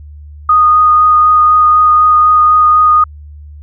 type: tone with vibrato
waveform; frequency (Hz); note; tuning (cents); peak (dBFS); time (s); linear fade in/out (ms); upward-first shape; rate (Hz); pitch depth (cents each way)
sine; 1236; D#6; -12; -4; 0.49-3.04; 5; sine; 4; 9
effects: added 74 Hz sine -29 dBFS peak until 3.62 s